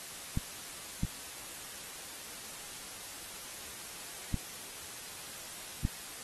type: clicks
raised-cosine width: 5 ms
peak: -18 dBFS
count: 4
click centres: 0.374 / 1.034 / 4.343 / 5.851 s
effects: white hiss -45 dBFS RMS until 6.23 s + AAC 32 kbps